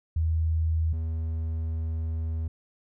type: tone pair in turn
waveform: sine / triangle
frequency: 80.6 / 80.6 Hz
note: E2 / E2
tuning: -38 / -38 cents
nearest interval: unison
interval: 0 cents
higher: neither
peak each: -22 / -25 dBFS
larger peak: first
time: 0.16-0.93 / 0.93-2.48 s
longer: second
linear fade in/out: 5 ms
effects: none